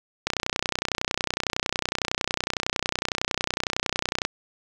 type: click train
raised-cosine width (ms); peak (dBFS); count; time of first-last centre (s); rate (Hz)
0.2; -6; 124; 0.27-4.251; 30.9
effects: none